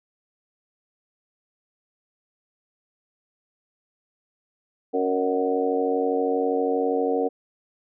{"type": "harmonic tone with a mistuned harmonic", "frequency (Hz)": 92.5, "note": "F#2", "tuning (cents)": 0, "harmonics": [3, 4, 5, 6, 7, 8], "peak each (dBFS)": [-27, -32, -23, -32, -33, -29], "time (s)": [4.93, 7.29], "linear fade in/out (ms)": 20, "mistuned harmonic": 7, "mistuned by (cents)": -48, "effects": []}